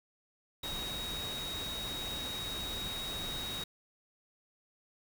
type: tone in noise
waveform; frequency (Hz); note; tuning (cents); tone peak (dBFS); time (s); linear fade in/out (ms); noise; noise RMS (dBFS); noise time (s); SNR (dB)
sine; 3781; A#7; +24; -38; 0.63-3.64; 5; pink; -42; 0.63-3.64; +1
effects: none